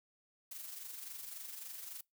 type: noise with amplitude modulation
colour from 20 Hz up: blue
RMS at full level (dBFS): -45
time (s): 0.51-2.01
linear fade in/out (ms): 5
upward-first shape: sine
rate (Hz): 23.6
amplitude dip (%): 50
effects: noise-tail reverb RT60 0.2 s tail -25 dB re dry